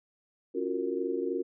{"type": "chord", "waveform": "sine", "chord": "Gb major seventh", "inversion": "second", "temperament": "just", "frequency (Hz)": [277.5, 346.9, 370, 462.5], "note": ["Db4", "F4", "Gb4", "Bb4"], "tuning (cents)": [2, -12, 0, -14], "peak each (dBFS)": [-36, -34, -33, -34], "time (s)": [0.54, 1.43], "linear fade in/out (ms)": 20, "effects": []}